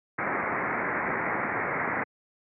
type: low-pass noise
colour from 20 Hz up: white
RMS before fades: -29 dBFS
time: 0.18-2.04 s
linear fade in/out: 10 ms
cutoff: 2200 Hz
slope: 96 dB/octave
effects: high-pass 150 Hz 12 dB/octave